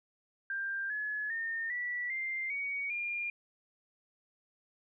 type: tone with pitch steps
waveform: sine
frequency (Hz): 1588 / 1702 / 1824.1 / 1955.1 / 2095 / 2246 / 2407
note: G6 / G#6 / A#6 / B6 / C7 / C#7 / D7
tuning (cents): +22 / +42 / -38 / -18 / +2 / +22 / +42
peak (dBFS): -33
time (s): 0.5-3.3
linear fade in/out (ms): 2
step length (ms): 400
effects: none